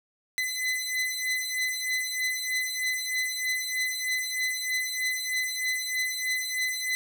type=beating tone pair; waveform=sawtooth; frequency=2018 / 2021.2 Hz; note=B6 / B6; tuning=+37 / +40 cents; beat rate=3.2 Hz; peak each=-28 / -26 dBFS; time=0.38-6.95 s; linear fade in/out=0 ms; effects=none